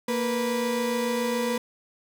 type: tone pair together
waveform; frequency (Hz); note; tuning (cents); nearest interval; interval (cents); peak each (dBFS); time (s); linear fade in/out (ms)
35% pulse; 232.4 / 491.9; A#3 / B4; -5 / -7; octave + minor second; 1298; -26 / -25; 0.08-1.58; 5
effects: none